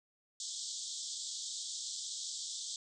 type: band-pass noise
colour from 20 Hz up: white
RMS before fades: -42 dBFS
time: 0.4-2.76 s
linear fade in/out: 2 ms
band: 3300 to 8100 Hz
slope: 96 dB/octave
effects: none